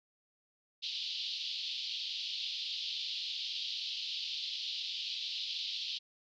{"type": "band-pass noise", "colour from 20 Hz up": "pink", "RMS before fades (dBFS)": -39, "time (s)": [0.82, 5.99], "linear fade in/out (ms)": 20, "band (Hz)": [3000, 4700], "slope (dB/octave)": 48, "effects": []}